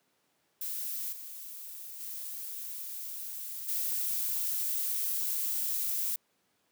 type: noise with level steps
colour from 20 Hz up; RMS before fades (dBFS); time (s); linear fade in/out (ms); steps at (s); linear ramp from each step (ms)
violet; -36 / -44 / -40 / -32; 0.61-6.16; 5; 1.12 / 2 / 3.68; 10
effects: pink hiss -73 dBFS RMS until 6.71 s + high-pass 200 Hz 12 dB/octave